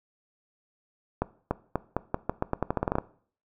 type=accelerating click train; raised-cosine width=1 ms; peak=-11 dBFS; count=16; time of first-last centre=1.22-2.984 s; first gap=290 ms; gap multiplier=0.85; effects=noise-tail reverb RT60 0.5 s tail -19 dB re dry